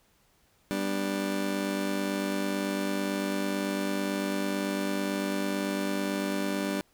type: chord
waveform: 30% pulse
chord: G major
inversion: none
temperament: just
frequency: 196 / 245 / 294 Hz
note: G3 / B3 / D4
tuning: 0 / -14 / +2 cents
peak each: -29 / -35 / -29 dBFS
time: 0.71-6.81 s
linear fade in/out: 0 ms
effects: pink hiss -66 dBFS RMS until 6.93 s